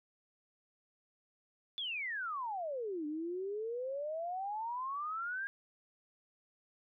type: exponential two-way sweep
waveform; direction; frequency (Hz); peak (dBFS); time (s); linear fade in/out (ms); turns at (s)
sine; down then up; 3520 to 293.7 to 1636; -36; 1.78-5.47; 0; 3.06
effects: none